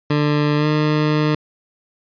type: tone with pitch glide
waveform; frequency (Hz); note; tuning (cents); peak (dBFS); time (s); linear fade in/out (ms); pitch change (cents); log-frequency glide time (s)
20% pulse; 148.3 to 151.85; D3 to D#3; +17 to -42; -10; 0.1-1.35; 5; +41; 0.57-0.67
effects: resampled to 11025 Hz